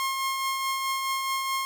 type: tone with tremolo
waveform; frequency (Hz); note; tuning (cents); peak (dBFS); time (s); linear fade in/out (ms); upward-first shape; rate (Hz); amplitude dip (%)
sawtooth; 1072; C6; +42; -21; 0-1.65; 0; triangle; 4.7; 35
effects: none